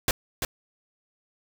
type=noise with echo; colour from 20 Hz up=pink; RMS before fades=-22 dBFS; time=0.08-0.11 s; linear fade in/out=2 ms; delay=340 ms; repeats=1; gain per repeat=-6 dB; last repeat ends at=0.45 s; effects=none